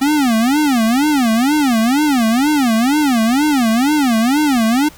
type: tone with vibrato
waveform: square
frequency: 259.5 Hz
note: C4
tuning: 14 cents flat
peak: -12 dBFS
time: 0.01-4.89 s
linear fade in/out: 10 ms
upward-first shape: sine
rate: 2.1 Hz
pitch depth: 280 cents each way
effects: pink hiss -41 dBFS RMS until 4.97 s